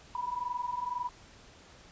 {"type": "tone pair together", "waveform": "sine", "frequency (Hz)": [966, 988], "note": ["B5", "B5"], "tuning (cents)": [-39, 0], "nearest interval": "unison", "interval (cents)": 39, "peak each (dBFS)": [-36, -34], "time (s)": [0.15, 1.09], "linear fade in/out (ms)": 2, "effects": ["pink hiss -55 dBFS RMS until 1.91 s", "resampled to 16000 Hz"]}